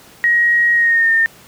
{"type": "tone with pitch glide", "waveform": "sine", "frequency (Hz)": [1891, 1816.1], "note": ["A#6", "A#6"], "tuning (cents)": [24, -46], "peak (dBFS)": -10, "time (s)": [0.24, 1.26], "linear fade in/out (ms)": 0, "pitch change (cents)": -70, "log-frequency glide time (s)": [0.73, 1.12], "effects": ["pink hiss -43 dBFS RMS until 1.47 s", "high-pass 100 Hz 12 dB/octave"]}